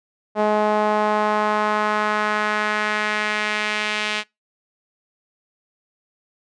sawtooth tone with band-pass filter sweep, 211.7 Hz, G#3, 33 cents sharp, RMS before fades -21 dBFS, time 0.35-4.24 s, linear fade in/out 50 ms, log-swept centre 700 to 2800 Hz, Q 1.6, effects noise-tail reverb RT60 0.2 s tail -24 dB re dry + resampled to 22050 Hz

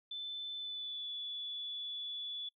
sine tone with pitch glide, 3520 to 3438 Hz, A7 to A7, 0 to -41 cents, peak -39 dBFS, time 0.11-2.49 s, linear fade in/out 5 ms, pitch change -41 cents, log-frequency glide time 0.57-1.1 s, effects noise-tail reverb RT60 0.1 s tail -24 dB re dry

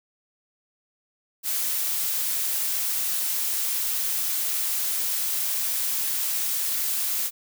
blue noise, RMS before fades -26 dBFS, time 1.43-7.31 s, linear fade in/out 50 ms, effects none

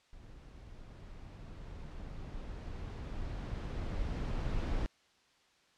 brown noise with level ramp, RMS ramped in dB -53 to -33 dBFS, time 0.13-4.86 s, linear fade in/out 0 ms, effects white hiss -68 dBFS RMS until 5.77 s + low-pass 5000 Hz 12 dB/octave

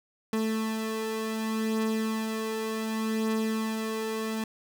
30% pulse beating tone pair, 220 / 220.67 Hz, A3 / A3, 0 / +5 cents, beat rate 0.67 Hz, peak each -32 / -26 dBFS, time 0.33-4.44 s, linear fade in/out 2 ms, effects none

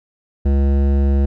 triangle tone with hard clipping, 69.3 Hz, C#2, in tune, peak -14 dBFS, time 0.45-1.26 s, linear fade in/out 10 ms, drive 18 dB, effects none

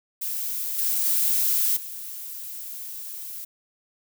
violet noise with level steps, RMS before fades -29 / -24 / -22 / -36 dBFS, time 0.21-3.45 s, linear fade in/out 10 ms, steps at 0.78 / 1.05 / 1.76 s, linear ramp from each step 10 ms, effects none

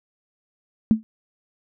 sine tone with exponential decay, 220 Hz, A3, in tune, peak -8 dBFS, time 0.91-1.03 s, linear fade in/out 0 ms, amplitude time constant 25 ms, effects none

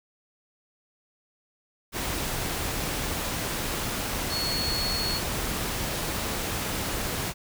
sine tone in noise, 4361 Hz, C#8, 29 cents flat, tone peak -28 dBFS, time 4.29-5.21 s, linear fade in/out 50 ms, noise pink, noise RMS -30 dBFS, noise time 1.92-7.34 s, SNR -1 dB, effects none

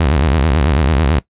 sawtooth tone with vibrato, 73.42 Hz, D2, in tune, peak -7 dBFS, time 0-1.19 s, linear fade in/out 5 ms, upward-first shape sine, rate 9.1 Hz, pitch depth 240 cents each way, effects noise-tail reverb RT60 0.1 s tail -19 dB re dry + resampled to 8000 Hz

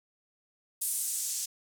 blue noise with band-pass filter sweep, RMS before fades -33 dBFS, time 0.81-1.46 s, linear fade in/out 10 ms, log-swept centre 10000 to 6400 Hz, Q 1.9, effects none

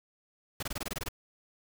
pink noise bursts, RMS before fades -35 dBFS, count 10, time 0.6-1.087 s, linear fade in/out 5 ms, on 28 ms, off 23 ms, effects none

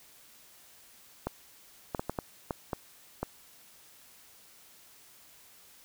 clicks, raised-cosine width 1 ms, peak -17 dBFS, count 8, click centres 1.27 / 1.948 / 1.995 / 2.096 / 2.188 / 2.508 / 2.732 / 3.23 s, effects white hiss -57 dBFS RMS until 5.84 s

